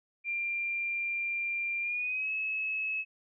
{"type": "tone with pitch glide", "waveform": "sine", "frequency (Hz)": [2382, 2583], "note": ["D7", "E7"], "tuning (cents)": [24, -36], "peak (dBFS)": -30, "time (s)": [0.24, 3.05], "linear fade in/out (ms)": 50, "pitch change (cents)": 140, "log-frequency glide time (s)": [1.81, 2.31], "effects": []}